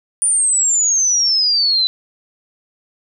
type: exponential sweep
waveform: sine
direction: down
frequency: 9470 to 3974 Hz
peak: -12 dBFS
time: 0.22-1.87 s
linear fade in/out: 0 ms
effects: none